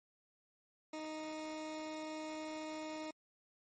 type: tone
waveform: 20% pulse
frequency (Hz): 311.1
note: D#4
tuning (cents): 0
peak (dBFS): -37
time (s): 0.93-3.11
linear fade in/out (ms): 5
effects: MP3 32 kbps